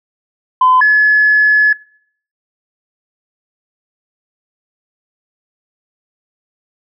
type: tone pair in turn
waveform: sine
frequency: 1019 / 1707.3 Hz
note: C6 / G#6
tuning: -46 / +47 cents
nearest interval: major sixth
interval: 893 cents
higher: second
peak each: -5 dBFS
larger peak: neither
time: 0.61-0.81 / 0.81-1.73 s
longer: second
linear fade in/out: 5 ms
effects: noise-tail reverb RT60 0.6 s tail -24 dB re dry + tanh soft clip ceiling -1 dBFS